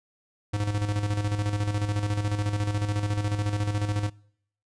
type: tone with tremolo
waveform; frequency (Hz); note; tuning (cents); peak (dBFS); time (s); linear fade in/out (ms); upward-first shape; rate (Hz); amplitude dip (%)
square; 103.3; G#2; -9; -24; 0.53-4.1; 10; square; 14; 55
effects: noise-tail reverb RT60 0.7 s tail -25 dB re dry + resampled to 22050 Hz